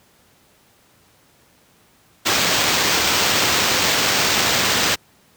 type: noise with sample-and-hold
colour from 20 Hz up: white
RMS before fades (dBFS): -18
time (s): 2.25-4.96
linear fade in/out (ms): 20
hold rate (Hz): 11025
effects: pink hiss -55 dBFS RMS until 5.36 s + high-pass 80 Hz 12 dB/octave